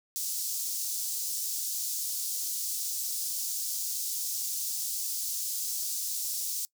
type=high-pass noise; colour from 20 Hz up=pink; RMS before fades=-33 dBFS; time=0.16-6.65 s; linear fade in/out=0 ms; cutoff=5300 Hz; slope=24 dB/octave; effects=noise-tail reverb RT60 0.1 s tail -22 dB re dry